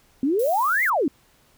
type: exponential two-way sweep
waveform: sine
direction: up then down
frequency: 251.8 to 2168 to 251.8 Hz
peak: -18 dBFS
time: 0.23-1.08 s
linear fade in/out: 2 ms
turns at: 0.84 s
type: noise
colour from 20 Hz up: violet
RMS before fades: -36 dBFS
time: 0.39-0.9 s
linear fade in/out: 5 ms
effects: pink hiss -59 dBFS RMS until 1.57 s